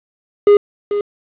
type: tone with echo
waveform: triangle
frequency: 410.4 Hz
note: G#4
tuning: 21 cents flat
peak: -3 dBFS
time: 0.47-0.57 s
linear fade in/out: 2 ms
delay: 440 ms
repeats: 1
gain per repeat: -10 dB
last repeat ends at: 1.01 s
effects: resampled to 8000 Hz + 7-bit